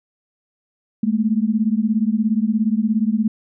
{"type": "beating tone pair", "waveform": "sine", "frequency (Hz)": [210.7, 227.7], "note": ["G#3", "A#3"], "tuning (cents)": [25, -40], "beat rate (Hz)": 17, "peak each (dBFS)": [-18, -19], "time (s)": [1.03, 3.28], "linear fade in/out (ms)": 5, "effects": []}